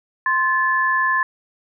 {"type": "tone pair together", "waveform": "sine", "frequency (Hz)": [1046.5, 1734.3], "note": ["C6", "A6"], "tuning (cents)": [0, -25], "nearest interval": "major sixth", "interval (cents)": 875, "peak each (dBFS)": [-19, -18], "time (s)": [0.26, 1.23], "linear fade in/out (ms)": 2, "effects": []}